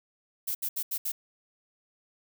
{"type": "noise bursts at uneven times", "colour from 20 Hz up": "violet", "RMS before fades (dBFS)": -31, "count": 5, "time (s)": [[0.47, 0.55], [0.62, 0.69], [0.76, 0.83], [0.91, 0.98], [1.05, 1.12]], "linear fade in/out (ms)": 10, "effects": []}